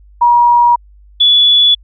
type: tone pair in turn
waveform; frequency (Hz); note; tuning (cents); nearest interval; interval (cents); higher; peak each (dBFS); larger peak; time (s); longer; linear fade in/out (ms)
sine; 956 / 3427; A#5 / A7; +43 / -46; octave + minor seventh; 2211; second; -5; neither; 0.21-0.76 / 1.2-1.75; neither; 10
effects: added 50 Hz sine -39 dBFS peak until 1.83 s